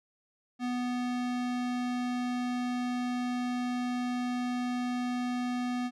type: tone with low-pass filter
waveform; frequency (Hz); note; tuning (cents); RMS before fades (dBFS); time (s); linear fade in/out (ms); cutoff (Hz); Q
square; 246.9; B3; 0; -32; 0.59-5.91; 50; 6200; 0.53
effects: none